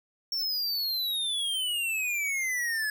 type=exponential sweep; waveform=square; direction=down; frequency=5500 to 1693 Hz; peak=-28 dBFS; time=0.32-2.9 s; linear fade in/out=2 ms; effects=none